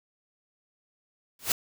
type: noise with exponential growth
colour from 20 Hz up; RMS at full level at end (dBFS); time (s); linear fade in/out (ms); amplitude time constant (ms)
white; -20; 1.39-1.52; 2; 28
effects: none